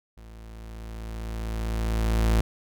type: tone with level ramp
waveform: 40% pulse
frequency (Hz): 55.5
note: A1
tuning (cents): +16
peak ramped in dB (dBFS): -43 to -17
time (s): 0.17-2.41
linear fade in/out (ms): 5
effects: none